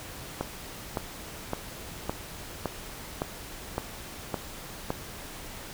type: click train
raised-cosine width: 1 ms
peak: -14 dBFS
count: 9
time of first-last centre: 0.41-4.904 s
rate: 1.78 Hz
effects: pink hiss -42 dBFS RMS until 5.73 s